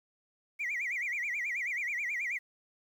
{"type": "tone with vibrato", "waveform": "sine", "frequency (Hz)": 2144, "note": "C7", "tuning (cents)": 42, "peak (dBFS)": -30, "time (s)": [0.59, 2.39], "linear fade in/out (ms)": 20, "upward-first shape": "sine", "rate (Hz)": 9.3, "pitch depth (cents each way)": 210, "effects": ["tanh soft clip ceiling -28 dBFS", "10-bit"]}